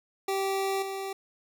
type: tone with level steps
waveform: 25% pulse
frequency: 388.7 Hz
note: G4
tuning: 15 cents flat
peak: -23 / -29 dBFS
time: 0.28-1.13 s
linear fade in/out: 5 ms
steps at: 0.82 s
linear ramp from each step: 5 ms
effects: none